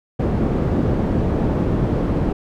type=low-pass noise; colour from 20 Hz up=white; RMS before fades=-19 dBFS; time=0.19-2.33 s; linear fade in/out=10 ms; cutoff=300 Hz; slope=12 dB/octave; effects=none